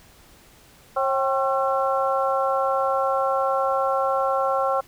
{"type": "harmonic tone with a mistuned harmonic", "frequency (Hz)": 270, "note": "C#4", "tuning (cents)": -45, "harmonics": [2, 3, 4, 5], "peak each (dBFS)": [-23, -25, -26, -27], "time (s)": [0.96, 4.81], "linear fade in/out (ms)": 10, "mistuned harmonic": 3, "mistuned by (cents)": -68, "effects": ["pink hiss -52 dBFS RMS until 4.87 s"]}